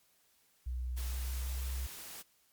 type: tone with pitch glide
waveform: sine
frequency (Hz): 62 to 64.52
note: B1 to C2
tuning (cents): +7 to -24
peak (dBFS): -34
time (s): 0.66-1.87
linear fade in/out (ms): 10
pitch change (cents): +69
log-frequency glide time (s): 1.02-1.6
type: noise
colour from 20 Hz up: white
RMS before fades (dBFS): -47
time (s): 0.96-2.23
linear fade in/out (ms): 20
effects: white hiss -70 dBFS RMS until 2.52 s + MP3 96 kbps